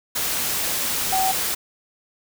sine tone in noise, 761 Hz, F#5, 48 cents sharp, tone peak -19 dBFS, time 1.12-1.32 s, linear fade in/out 10 ms, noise white, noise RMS -24 dBFS, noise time 0.15-1.55 s, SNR +2 dB, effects none

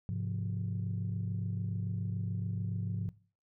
sine chord, F minor, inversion first, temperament equal, 103.83 / 130.81 / 174.61 Hz, Ab2 / C3 / F3, 0 / 0 / 0 cents, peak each -34 / -39 / -37 dBFS, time 0.09-3.09 s, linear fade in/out 0 ms, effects noise-tail reverb RT60 0.4 s tail -20 dB re dry + tanh soft clip ceiling -26 dBFS

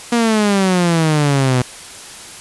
sawtooth exponential sweep, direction down, 240 to 123.47 Hz, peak -8 dBFS, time 0.12-1.62 s, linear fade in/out 5 ms, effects white hiss -34 dBFS RMS until 2.4 s + resampled to 24000 Hz

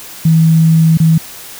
sine tone with dropouts, 161.7 Hz, E3, 33 cents flat, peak -5 dBFS, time 0.25-1.18 s, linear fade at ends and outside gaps 5 ms, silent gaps 0.974-1 s, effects white hiss -31 dBFS RMS until 1.59 s

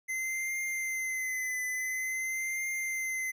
square tone with vibrato, 2057 Hz, C7, 30 cents flat, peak -32 dBFS, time 0.08-3.32 s, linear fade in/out 20 ms, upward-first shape triangle, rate 0.48 Hz, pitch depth 43 cents each way, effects none

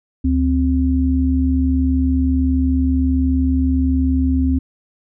sine tone pair together, 73.41 / 261.6 Hz, D2 / C4, 0 / 0 cents, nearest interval octave + minor seventh, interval 2200 cents, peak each -16 dBFS, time 0.24-4.59 s, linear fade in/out 10 ms, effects none

